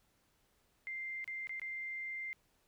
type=tone with dropouts; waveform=sine; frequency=2093 Hz; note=C7; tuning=in tune; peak=-39 dBFS; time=0.87-2.33 s; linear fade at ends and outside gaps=0 ms; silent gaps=1.243-1.277 / 1.471-1.494 / 1.597-1.617 s; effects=pink hiss -74 dBFS RMS until 2.67 s